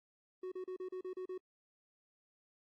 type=tone bursts; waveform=triangle; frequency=370 Hz; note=F#4; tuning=in tune; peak=-38 dBFS; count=8; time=0.43-1.379 s; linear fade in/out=5 ms; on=88 ms; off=35 ms; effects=AAC 48 kbps